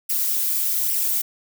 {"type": "noise with flanger", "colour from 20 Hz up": "violet", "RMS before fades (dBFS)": -22, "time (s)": [0.09, 1.22], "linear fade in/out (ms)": 10, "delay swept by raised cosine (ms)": [0.36, 6.36], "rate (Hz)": 1.2, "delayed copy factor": 0.7, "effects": []}